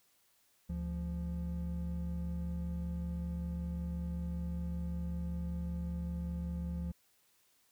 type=tone pair together; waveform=triangle; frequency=72.8 / 173.15 Hz; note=D2 / F3; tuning=-15 / -15 cents; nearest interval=octave + minor third; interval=1500 cents; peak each=-36 / -36 dBFS; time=0.69-6.92 s; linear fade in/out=10 ms; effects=white hiss -71 dBFS RMS until 7.71 s